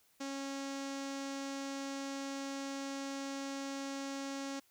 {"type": "tone with low-pass filter", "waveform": "sawtooth", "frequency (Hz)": 274.5, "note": "C#4", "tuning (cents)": -17, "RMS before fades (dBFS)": -41, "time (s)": [0.2, 4.6], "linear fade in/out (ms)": 10, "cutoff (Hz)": 6500, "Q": 2.2, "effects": ["white hiss -70 dBFS RMS until 4.7 s"]}